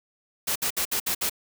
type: noise bursts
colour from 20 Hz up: white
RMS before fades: -26 dBFS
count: 6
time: 0.47-1.297 s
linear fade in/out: 10 ms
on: 87 ms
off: 61 ms
effects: none